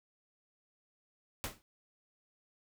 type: noise with exponential decay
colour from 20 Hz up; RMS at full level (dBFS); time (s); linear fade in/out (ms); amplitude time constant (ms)
pink; -34; 1.44-1.62; 0; 37
effects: none